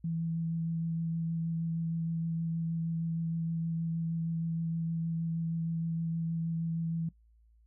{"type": "tone with vibrato", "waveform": "sine", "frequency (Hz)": 164.7, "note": "E3", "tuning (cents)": -1, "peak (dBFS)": -30, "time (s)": [0.04, 7.09], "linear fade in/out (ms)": 5, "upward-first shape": "sine", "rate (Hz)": 6.4, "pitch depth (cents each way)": 11, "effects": ["noise-tail reverb RT60 0.1 s tail -19 dB re dry", "added 56 Hz sine -60 dBFS peak until 7.66 s"]}